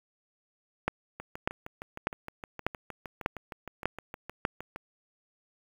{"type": "two click trains", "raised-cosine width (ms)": 0.5, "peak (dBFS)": [-24, -11], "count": [24, 7], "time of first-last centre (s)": [[1.2, 4.76], [0.88, 4.451]], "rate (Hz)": [6.46, 1.68], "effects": ["7-bit"]}